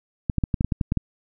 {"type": "clicks", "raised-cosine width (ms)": 5, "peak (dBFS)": -9, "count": 10, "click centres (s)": [0.298, 0.383, 0.438, 0.542, 0.609, 0.646, 0.722, 0.812, 0.921, 0.973], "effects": []}